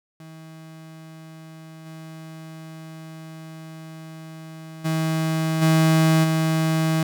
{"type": "tone with level steps", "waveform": "35% pulse", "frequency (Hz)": 160, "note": "D#3", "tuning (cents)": 49, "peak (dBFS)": [-38, -35, -19, -13, -17], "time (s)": [0.2, 7.03], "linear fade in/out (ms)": 2, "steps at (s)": [1.85, 4.84, 5.61, 6.23], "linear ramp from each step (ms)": 20, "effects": []}